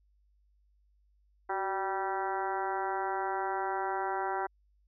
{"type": "harmonic tone with a mistuned harmonic", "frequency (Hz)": 194, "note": "G3", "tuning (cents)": -18, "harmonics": [2, 3, 4, 5, 6, 7, 8, 9, 10], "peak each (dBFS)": [-37, -44, -34, -37, -46, -40, -42, -50, -47], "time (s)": [1.49, 4.47], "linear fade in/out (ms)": 10, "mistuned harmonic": 2, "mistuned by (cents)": -47, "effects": ["added 50 Hz sine -65 dBFS peak until 4.87 s"]}